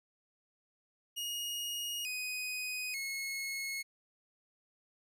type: tone with pitch steps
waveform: sawtooth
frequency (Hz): 2872 / 2500 / 2177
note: F7 / D#7 / C#7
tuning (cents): +48 / +8 / -32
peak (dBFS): -33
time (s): 1.16-3.83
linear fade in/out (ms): 20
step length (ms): 890
effects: none

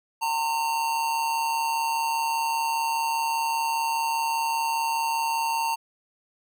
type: tone with amplitude modulation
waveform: square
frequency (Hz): 913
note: A#5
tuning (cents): -36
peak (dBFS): -22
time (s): 0.21-5.76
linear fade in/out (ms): 20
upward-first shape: sine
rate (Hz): 145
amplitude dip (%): 50
effects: none

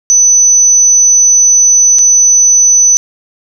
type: tone with dropouts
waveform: sine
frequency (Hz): 6000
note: F#8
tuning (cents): +23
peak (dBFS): -3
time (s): 0.1-2.97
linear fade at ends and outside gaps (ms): 0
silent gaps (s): 1.986-1.991
effects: none

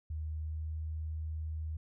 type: tone with pitch glide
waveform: sine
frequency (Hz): 77.78 to 78.55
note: D#2 to D#2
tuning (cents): 0 to +17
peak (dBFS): -35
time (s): 0.1-1.77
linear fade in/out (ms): 5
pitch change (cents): +17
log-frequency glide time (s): 0.38-0.76
effects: none

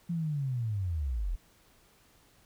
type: linear sweep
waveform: sine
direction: down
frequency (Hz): 174.61 to 36.75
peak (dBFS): -29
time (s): 0.09-1.36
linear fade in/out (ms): 10
effects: pink hiss -63 dBFS RMS until 2.45 s

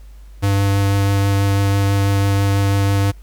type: tone with vibrato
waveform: square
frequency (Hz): 99.3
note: G2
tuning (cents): +23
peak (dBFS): -14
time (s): 0.42-3.12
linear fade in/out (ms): 20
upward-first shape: triangle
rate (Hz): 6.1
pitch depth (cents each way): 11
effects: added 50 Hz sine -36 dBFS peak until 3.22 s + pink hiss -55 dBFS RMS until 3.22 s

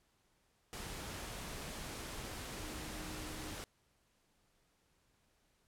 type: tone in noise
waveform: sine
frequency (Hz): 309.9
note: D#4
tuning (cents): -7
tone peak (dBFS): -51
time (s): 2.59-3.54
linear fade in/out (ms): 0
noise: pink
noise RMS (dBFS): -45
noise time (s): 0.73-3.64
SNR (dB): -9
effects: pink hiss -75 dBFS RMS until 5.67 s + low-pass 12000 Hz 12 dB/octave

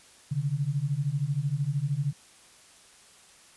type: beating tone pair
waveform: sine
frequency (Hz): 135 / 148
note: C#3 / D3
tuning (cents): -45 / +14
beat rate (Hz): 13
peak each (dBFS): -29 / -28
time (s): 0.31-2.13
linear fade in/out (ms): 10
effects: white hiss -55 dBFS RMS until 3.56 s + resampled to 24000 Hz

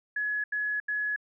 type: tone bursts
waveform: sine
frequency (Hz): 1692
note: G#6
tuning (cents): +32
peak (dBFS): -27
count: 3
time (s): 0.16-1.162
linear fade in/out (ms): 5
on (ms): 280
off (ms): 81
effects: none

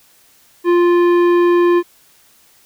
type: tone with tanh clipping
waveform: sine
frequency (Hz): 348.9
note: F4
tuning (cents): -2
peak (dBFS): -11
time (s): 0.64-1.83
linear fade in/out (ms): 50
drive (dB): 13
effects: white hiss -51 dBFS RMS until 2.65 s

